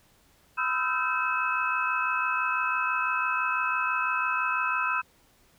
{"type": "tone cluster", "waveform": "sine", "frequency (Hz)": [1004, 1284, 1350, 1553, 2580], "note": ["B5", "E6", "E6", "G6", "E7"], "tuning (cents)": [28, -46, 41, -17, -38], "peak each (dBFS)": -31, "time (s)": [0.57, 5.02], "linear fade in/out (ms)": 20, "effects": ["pink hiss -62 dBFS RMS until 5.58 s"]}